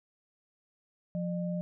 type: tone pair together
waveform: sine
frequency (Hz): 176.08 / 604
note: F3 / D5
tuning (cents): +14 / +48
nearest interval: octave + major sixth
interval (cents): 2134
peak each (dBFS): -31 / -38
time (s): 1.15-1.61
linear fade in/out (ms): 0
effects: none